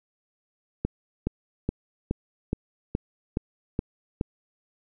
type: click train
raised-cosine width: 3 ms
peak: -12 dBFS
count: 9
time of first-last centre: 0.85-4.211 s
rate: 2.38 Hz
effects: none